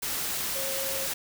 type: tone in noise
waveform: sine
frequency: 540 Hz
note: C#5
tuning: 45 cents flat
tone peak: -35 dBFS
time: 0.55-1.07 s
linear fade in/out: 10 ms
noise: white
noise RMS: -31 dBFS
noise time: 0.02-1.14 s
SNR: -7 dB
effects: none